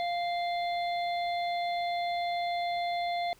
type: harmonic tone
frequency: 697 Hz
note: F5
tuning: 4 cents flat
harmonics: 1 / 3 / 5 / 6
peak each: -29 / -39 / -43 / -45 dBFS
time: 0-3.33 s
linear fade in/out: 0 ms
effects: pink hiss -60 dBFS RMS until 3.39 s